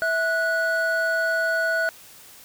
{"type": "tone pair together", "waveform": "triangle", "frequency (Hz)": [655, 1470.4], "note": ["E5", "F#6"], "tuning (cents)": [-11, -11], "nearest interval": "octave + major second", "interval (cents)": 1400, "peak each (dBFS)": [-23, -20], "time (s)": [0.02, 1.89], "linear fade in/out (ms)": 0, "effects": ["white hiss -47 dBFS RMS until 2.44 s"]}